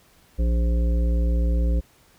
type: harmonic tone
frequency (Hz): 58.2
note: A#1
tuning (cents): -2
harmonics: 1 / 3 / 5 / 7 / 9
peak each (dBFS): -18 / -31 / -35 / -40 / -36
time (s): 0.38-1.81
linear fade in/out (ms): 20
effects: pink hiss -57 dBFS RMS until 2.18 s